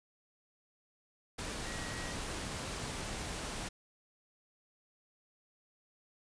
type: tone in noise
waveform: sine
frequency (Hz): 1904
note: A#6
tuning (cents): +36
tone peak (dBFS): -47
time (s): 1.66-2.13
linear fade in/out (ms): 10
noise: pink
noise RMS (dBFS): -40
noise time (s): 1.38-3.69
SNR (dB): -10
effects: resampled to 22050 Hz